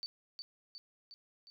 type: tone with echo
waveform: sine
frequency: 4557 Hz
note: C#8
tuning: 47 cents sharp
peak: -38 dBFS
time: 0.03-0.06 s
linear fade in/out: 0 ms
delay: 360 ms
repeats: 4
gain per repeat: -4 dB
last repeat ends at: 1.5 s
effects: none